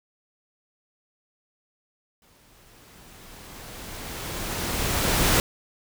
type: noise with exponential growth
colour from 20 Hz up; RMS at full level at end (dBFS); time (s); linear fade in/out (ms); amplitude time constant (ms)
pink; -19; 2.22-5.4; 1; 690
effects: none